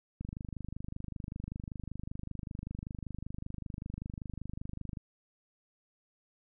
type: click train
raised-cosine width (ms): 5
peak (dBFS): -27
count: 121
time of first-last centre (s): 0.21-4.972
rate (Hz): 25.2
effects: none